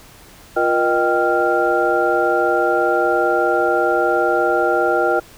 sine tone cluster, 350.9 / 476 / 619 / 782 / 1390 Hz, F4 / A#4 / D#5 / G5 / F6, +8 / +36 / -9 / -4 / -9 cents, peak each -20 dBFS, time 0.56-5.2 s, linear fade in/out 10 ms, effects tanh soft clip ceiling -2 dBFS + pink hiss -44 dBFS RMS until 5.37 s

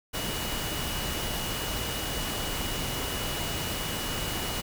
sine tone in noise, 2925 Hz, F#7, 21 cents flat, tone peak -38 dBFS, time 0.13-4.62 s, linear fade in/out 20 ms, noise pink, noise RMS -32 dBFS, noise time 0.13-4.62 s, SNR -9 dB, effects none

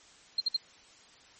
sine tone bursts, 4186 Hz, C8, in tune, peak -24 dBFS, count 3, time 0.38-0.566 s, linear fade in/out 5 ms, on 24 ms, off 57 ms, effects white hiss -57 dBFS RMS until 1.39 s + MP3 32 kbps

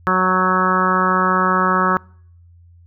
harmonic tone with a mistuned harmonic, 185 Hz, F#3, in tune, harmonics 1 / 2 / 3 / 4 / 5 / 6 / 7 / 8 / 9, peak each -21 / -24 / -26 / -29 / -24 / -19 / -18 / -25 / -25 dBFS, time 0.07-1.97 s, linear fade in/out 0 ms, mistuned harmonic 8, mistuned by +16 cents, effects noise-tail reverb RT60 0.6 s tail -26 dB re dry + added 86 Hz sine -44 dBFS peak until 2.86 s

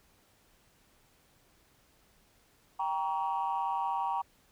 sine chord, G diminished, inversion none, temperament just, 784 / 940.8 / 1128.9 Hz, G5 / Bb5 / Db6, 0 / +16 / +31 cents, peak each -33 / -31 / -36 dBFS, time 2.79-4.22 s, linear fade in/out 10 ms, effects tanh soft clip ceiling -23 dBFS + pink hiss -66 dBFS RMS until 4.51 s

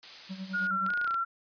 blue noise, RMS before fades -39 dBFS, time 0.03-0.67 s, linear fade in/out 0 ms
triangle tone with tremolo, 190 Hz, F#3, 46 cents sharp, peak -32 dBFS, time 0.29-0.93 s, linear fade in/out 20 ms, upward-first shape sine, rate 9.4 Hz, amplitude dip 75%
sine tone with vibrato, 1396.9 Hz, F6, in tune, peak -27 dBFS, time 0.53-1.25 s, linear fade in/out 20 ms, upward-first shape square, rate 2.8 Hz, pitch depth 46 cents each way
clicks, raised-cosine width 0.2 ms, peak -25 dBFS, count 9, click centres 0.864 / 0.904 / 0.937 / 0.975 / 1.014 / 1.045 / 1.076 / 1.109 / 1.143 s
effects resampled to 11025 Hz

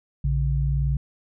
sine tone pair together, 58.86 / 140 Hz, A#1 / C#3, +17 / +18 cents, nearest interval octave + minor third, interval 1501 cents, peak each -22 / -23 dBFS, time 0.24-0.97 s, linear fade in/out 5 ms, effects none

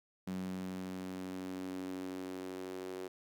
sawtooth tone with high-pass filter sweep, 92.8 Hz, F#2, 6 cents sharp, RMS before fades -42 dBFS, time 0.27-3.08 s, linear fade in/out 5 ms, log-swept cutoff 190 to 370 Hz, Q 4, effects none

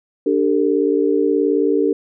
sine chord, D suspended fourth, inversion none, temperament equal with one note detuned, 293.7 / 392 / 450.8 Hz, D4 / G4 / A4, 0 / 0 / +42 cents, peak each -18 dBFS, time 0.26-1.93 s, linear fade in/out 5 ms, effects none

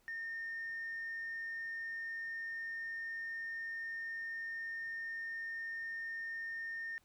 sine tone, 1824 Hz, A#6, 38 cents flat, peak -38 dBFS, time 0.08-6.98 s, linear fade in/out 0 ms, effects tanh soft clip ceiling -36 dBFS + pink hiss -72 dBFS RMS until 7.04 s

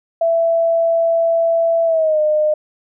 sine tone with pitch glide, 665 to 609.8 Hz, E5 to D#5, +15 to -35 cents, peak -12 dBFS, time 0.21-2.54 s, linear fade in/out 5 ms, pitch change -150 cents, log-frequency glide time 1.85-2.2 s, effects none

